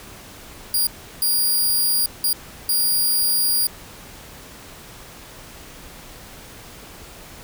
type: tone bursts at uneven times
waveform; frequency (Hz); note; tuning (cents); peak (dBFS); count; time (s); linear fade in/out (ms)
5% pulse; 4816; D8; +43; -10; 4; 0.74-0.87 / 1.22-2.06 / 2.24-2.33 / 2.69-3.67; 2
effects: pink hiss -41 dBFS RMS until 7.43 s